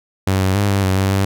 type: tone with pitch steps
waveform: sawtooth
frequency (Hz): 95.8 / 94.5 / 101.3 / 98.8 / 94.3 / 96.8 / 97.5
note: G2 / F#2 / G#2 / G2 / F#2 / G2 / G2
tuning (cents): -39 / +37 / -43 / +14 / +33 / -21 / -9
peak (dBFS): -10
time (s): 0.27-1.25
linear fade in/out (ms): 5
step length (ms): 140
effects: none